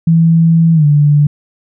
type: tone with pitch glide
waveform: sine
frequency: 164.81 to 146.83 Hz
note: E3 to D3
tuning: 0 to 0 cents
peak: -5 dBFS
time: 0.07-1.27 s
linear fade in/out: 5 ms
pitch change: -200 cents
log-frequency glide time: 0.74-0.85 s
effects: none